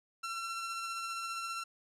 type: tone with tremolo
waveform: sawtooth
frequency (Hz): 1354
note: E6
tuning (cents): +46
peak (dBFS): -32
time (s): 0.23-1.64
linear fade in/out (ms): 10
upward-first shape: sine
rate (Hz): 15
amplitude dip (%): 25
effects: low-pass 10000 Hz 12 dB/octave